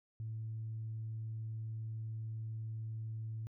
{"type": "tone", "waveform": "sine", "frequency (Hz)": 110.9, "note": "A2", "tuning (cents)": 14, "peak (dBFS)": -38, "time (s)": [0.2, 3.47], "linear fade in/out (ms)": 0, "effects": ["tanh soft clip ceiling -34 dBFS"]}